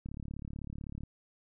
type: click train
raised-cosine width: 5 ms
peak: -29 dBFS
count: 36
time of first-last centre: 0.06-1.035 s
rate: 35.9 Hz
effects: none